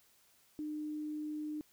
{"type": "tone", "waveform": "sine", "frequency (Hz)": 303, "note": "D#4", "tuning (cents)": -46, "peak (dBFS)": -37, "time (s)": [0.59, 1.61], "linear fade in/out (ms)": 0, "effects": ["white hiss -68 dBFS RMS until 1.72 s"]}